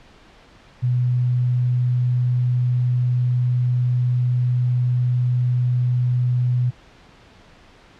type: tone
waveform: sine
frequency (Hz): 123.9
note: B2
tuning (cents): +6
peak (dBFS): -16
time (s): 0.82-6.71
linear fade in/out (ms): 20
effects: pink hiss -49 dBFS RMS until 7.99 s + low-pass 4000 Hz 12 dB/octave